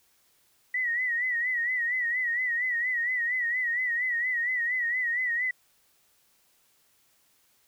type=tone with vibrato; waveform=sine; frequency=1941 Hz; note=B6; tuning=31 cents flat; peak=-25 dBFS; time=0.74-5.51 s; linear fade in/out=5 ms; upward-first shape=sine; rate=4.3 Hz; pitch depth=83 cents each way; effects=white hiss -66 dBFS RMS until 7.67 s